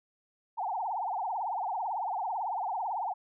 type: tone with vibrato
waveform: sine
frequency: 820 Hz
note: G#5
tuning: 22 cents flat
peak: -30 dBFS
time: 0.57-3.14 s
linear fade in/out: 20 ms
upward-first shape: triangle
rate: 18 Hz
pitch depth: 270 cents each way
effects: none